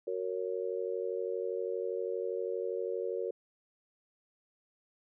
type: chord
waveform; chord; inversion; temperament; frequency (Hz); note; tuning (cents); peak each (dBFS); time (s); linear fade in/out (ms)
sine; F# major; none; just; 370 / 462.5 / 555; F#4 / A#4 / C#5; 0 / -14 / +2; -37 / -35 / -39; 0.07-3.31; 5
effects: none